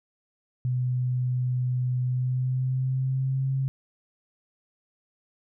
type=tone with pitch glide; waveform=sine; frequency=125.7 to 133.95 Hz; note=B2 to C3; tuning=+31 to +41 cents; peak=-23 dBFS; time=0.65-3.68 s; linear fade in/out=0 ms; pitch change=+110 cents; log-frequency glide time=2.03-3.49 s; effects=none